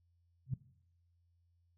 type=tone with exponential growth; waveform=sine; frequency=130.8 Hz; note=C3; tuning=in tune; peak=-28 dBFS; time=0.46-0.54 s; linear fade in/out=5 ms; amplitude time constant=17 ms; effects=noise-tail reverb RT60 0.7 s tail -18 dB re dry + added 86 Hz sine -70 dBFS peak until 1.77 s